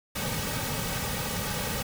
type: noise with comb filter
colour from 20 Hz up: pink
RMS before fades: -31 dBFS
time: 0.15-1.83 s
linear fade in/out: 10 ms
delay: 2.9 ms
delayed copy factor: -0.7
effects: none